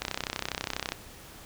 click train, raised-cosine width 0.2 ms, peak -12 dBFS, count 30, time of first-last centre 0.02-0.921 s, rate 32.2 Hz, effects pink hiss -48 dBFS RMS until 1.45 s

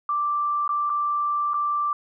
sine tone with dropouts, 1174.7 Hz, D6, in tune, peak -21 dBFS, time 0.09-1.93 s, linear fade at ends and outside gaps 2 ms, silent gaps 0.678-0.691 / 0.896-0.9 / 1.535-1.541 s, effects none

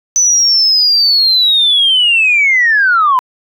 sine linear sweep, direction down, 6050 to 987.8 Hz, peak -6 dBFS, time 0.16-3.19 s, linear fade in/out 0 ms, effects tanh soft clip ceiling -2 dBFS

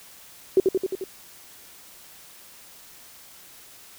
sine tone with echo, 379.4 Hz, F#4, 43 cents sharp, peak -12 dBFS, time 0.57-0.6 s, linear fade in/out 2 ms, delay 88 ms, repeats 5, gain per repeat -3 dB, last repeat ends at 1.04 s, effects white hiss -48 dBFS RMS until 3.98 s

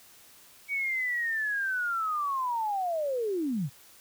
sine linear sweep, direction down, 2267 to 120 Hz, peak -27 dBFS, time 0.68-3.7 s, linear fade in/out 50 ms, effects white hiss -55 dBFS RMS until 4 s

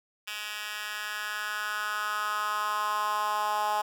10% pulse tone with high-pass filter sweep, 210.3 Hz, G#3, 22 cents sharp, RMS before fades -31 dBFS, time 0.27-3.82 s, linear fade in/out 10 ms, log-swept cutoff 2200 to 840 Hz, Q 3.7, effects none

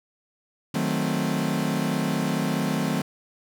40% pulse chord, D# diminished seventh, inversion none, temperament equal, 155.56 / 185 / 220 / 261.6 Hz, D#3 / F#3 / A3 / C4, 0 / 0 / 0 / 0 cents, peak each -28 dBFS, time 0.74-3.02 s, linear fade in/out 5 ms, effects none

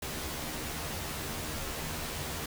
pink noise with comb filter, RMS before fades -37 dBFS, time 0.02-2.46 s, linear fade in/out 5 ms, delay 13 ms, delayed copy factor +0.75, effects none

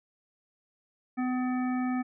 harmonic tone, 252.7 Hz, B3, 40 cents sharp, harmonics 1 / 3 / 5 / 7 / 9, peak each -27 / -37 / -41 / -44 / -46 dBFS, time 1.17-2.03 s, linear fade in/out 20 ms, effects none

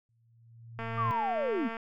sine tone with exponential growth, 115.4 Hz, A#2, 17 cents flat, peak -29 dBFS, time 0.09-1.11 s, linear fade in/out 0 ms, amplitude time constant 220 ms
click train, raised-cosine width 0.5 ms, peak -24 dBFS, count 223, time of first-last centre 0.79-1.768 s, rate 227 Hz
sine linear sweep, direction down, 1200 to 204.3 Hz, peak -28 dBFS, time 0.97-1.69 s, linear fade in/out 20 ms
effects none

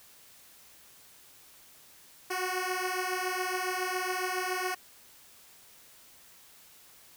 10% pulse beating tone pair, 364.8 / 372 Hz, F#4 / F#4, -24 / +9 cents, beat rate 7.2 Hz, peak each -25 dBFS, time 2.3-4.75 s, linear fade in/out 10 ms, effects white hiss -56 dBFS RMS until 7.16 s

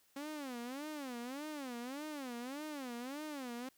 sawtooth tone with vibrato, 270 Hz, C#4, 45 cents flat, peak -38 dBFS, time 0.16-3.69 s, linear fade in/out 5 ms, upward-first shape sine, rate 1.7 Hz, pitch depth 230 cents each way, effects white hiss -71 dBFS RMS until 3.77 s

